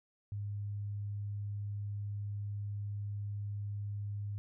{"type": "tone", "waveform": "sine", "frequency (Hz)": 102.3, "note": "G#2", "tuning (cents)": -26, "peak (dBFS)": -36, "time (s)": [0.32, 4.38], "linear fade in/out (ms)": 0, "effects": []}